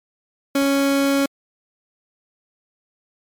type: tone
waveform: 30% pulse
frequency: 277.2 Hz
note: C#4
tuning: in tune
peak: -13 dBFS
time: 0.55-1.26 s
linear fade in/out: 5 ms
effects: MP3 96 kbps